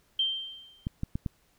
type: tone with exponential decay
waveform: sine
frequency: 3143 Hz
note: G7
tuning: 4 cents sharp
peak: -22 dBFS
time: 0.19-0.88 s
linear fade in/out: 5 ms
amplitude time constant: 150 ms
type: clicks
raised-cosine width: 5 ms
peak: -18 dBFS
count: 4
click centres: 0.869 / 1.034 / 1.155 / 1.262 s
effects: pink hiss -67 dBFS RMS until 1.58 s